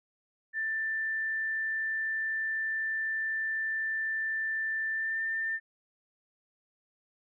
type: tone with pitch glide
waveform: sine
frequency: 1774 to 1793.6 Hz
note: A6 to A6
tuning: +14 to +33 cents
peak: -29 dBFS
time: 0.53-5.6 s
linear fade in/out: 50 ms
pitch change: +19 cents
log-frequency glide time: 4.92-5.21 s
effects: none